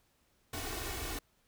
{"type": "noise with comb filter", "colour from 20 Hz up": "pink", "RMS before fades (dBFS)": -39, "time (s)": [0.53, 1.19], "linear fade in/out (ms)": 5, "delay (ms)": 2.7, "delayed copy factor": 0.8, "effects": ["pink hiss -72 dBFS RMS until 1.47 s"]}